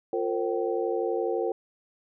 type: tone cluster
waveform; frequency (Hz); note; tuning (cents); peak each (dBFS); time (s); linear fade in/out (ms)
sine; 351.6 / 457.1 / 529 / 771; F4 / A#4 / C5 / G5; +12 / -34 / +19 / -29; -30 / -28 / -32 / -35; 0.13-1.52; 2
effects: none